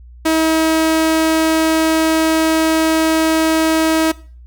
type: tone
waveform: sawtooth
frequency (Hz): 320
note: D#4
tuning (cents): +49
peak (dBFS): -8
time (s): 0.25-4.12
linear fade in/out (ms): 10
effects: noise-tail reverb RT60 0.4 s tail -19 dB re dry + added 60 Hz sine -36 dBFS peak until 4.46 s